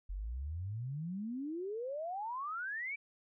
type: exponential sweep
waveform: sine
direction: up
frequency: 43.65 to 2349 Hz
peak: -37 dBFS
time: 0.09-2.96 s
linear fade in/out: 10 ms
effects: none